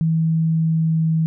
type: tone with pitch glide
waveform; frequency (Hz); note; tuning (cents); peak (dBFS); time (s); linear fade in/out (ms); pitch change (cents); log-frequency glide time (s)
sine; 161.8 to 160.78; E3 to E3; -32 to -43; -15; 0.01-1.26; 0; -11; 0.48-1.13
effects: none